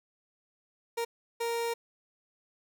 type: tone bursts at uneven times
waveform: 30% pulse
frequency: 466.2 Hz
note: A#4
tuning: in tune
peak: -27 dBFS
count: 2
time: 0.97-1.05 / 1.4-1.74 s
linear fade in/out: 10 ms
effects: none